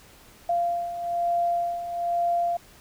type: beating tone pair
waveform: sine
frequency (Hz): 691 / 692.1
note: F5 / F5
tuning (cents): -19 / -16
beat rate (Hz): 1.1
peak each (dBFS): -30 / -24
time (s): 0.49-2.57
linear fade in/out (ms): 5
effects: pink hiss -52 dBFS RMS until 2.8 s